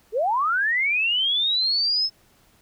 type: linear sweep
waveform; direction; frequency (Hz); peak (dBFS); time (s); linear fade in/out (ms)
sine; up; 399.1 to 5274; -19; 0.12-2.1; 50
effects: pink hiss -59 dBFS RMS until 2.61 s